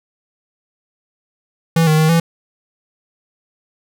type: tone with pitch steps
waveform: square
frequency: 164.6 / 155.5 / 157.2 / 166.7 Hz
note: E3 / D#3 / D#3 / E3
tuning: -2 / -1 / +18 / +20 cents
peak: -11 dBFS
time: 1.76-2.2 s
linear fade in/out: 5 ms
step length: 110 ms
effects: none